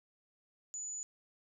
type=tone; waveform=sine; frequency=6940 Hz; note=A8; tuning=25 cents flat; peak=-39 dBFS; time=0.74-1.03 s; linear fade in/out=0 ms; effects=none